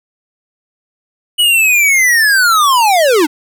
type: linear sweep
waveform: square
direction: down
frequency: 2960 to 277.2 Hz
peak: -8 dBFS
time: 1.38-3.27 s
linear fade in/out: 20 ms
effects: none